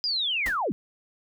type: linear sweep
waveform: sine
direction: down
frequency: 5010 to 148.7 Hz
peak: -24 dBFS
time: 0.04-0.72 s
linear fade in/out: 0 ms
type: noise with exponential decay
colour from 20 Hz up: pink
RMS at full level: -31 dBFS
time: 0.46-0.6 s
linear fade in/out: 1 ms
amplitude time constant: 30 ms
effects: none